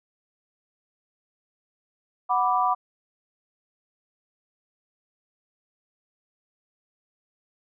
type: chord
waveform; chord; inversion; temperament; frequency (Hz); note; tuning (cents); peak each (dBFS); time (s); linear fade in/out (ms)
sine; B minor; second; equal; 740 / 987.8 / 1174.7; F#5 / B5 / D6; 0 / 0 / 0; -24; 2.29-2.75; 20
effects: none